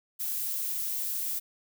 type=noise; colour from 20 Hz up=violet; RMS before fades=-32 dBFS; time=0.19-1.4 s; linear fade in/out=20 ms; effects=none